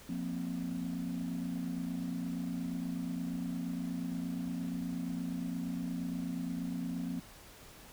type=chord; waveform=sine; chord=F suspended fourth; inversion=none; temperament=equal with one note detuned; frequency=175.22 / 233.1 / 261.6 Hz; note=F3 / Bb3 / C4; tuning=+6 / 0 / 0 cents; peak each=-37 / -39 / -37 dBFS; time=0.09-7.2 s; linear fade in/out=5 ms; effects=tanh soft clip ceiling -29 dBFS + pink hiss -54 dBFS RMS until 7.92 s